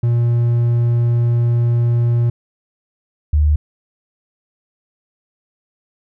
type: tone pair in turn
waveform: triangle / sine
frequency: 118.7 / 75.04 Hz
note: A#2 / D2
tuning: +32 / +38 cents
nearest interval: minor sixth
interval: 794 cents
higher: first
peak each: -10 dBFS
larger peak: neither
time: 0.03-2.3 / 3.33-3.56 s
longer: first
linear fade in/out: 5 ms
effects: none